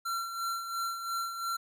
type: tone with tremolo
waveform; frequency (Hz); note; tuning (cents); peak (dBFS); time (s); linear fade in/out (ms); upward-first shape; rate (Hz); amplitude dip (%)
square; 1363; F6; -43; -31; 0.05-1.57; 10; sine; 2.9; 55
effects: none